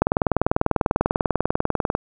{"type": "click train", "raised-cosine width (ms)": 1, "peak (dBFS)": -3, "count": 40, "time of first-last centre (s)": [0.02, 1.951], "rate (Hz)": 20.2, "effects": []}